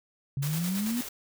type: exponential sweep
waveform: sine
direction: up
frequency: 133.7 to 250.1 Hz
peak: -27 dBFS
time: 0.37-1.01 s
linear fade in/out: 2 ms
type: noise with tremolo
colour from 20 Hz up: white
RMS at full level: -36 dBFS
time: 0.42-1.09 s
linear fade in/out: 10 ms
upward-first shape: square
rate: 9.1 Hz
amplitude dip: 35%
effects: none